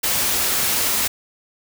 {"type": "noise", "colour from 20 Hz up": "white", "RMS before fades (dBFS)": -20, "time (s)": [0.03, 1.08], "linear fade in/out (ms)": 10, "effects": []}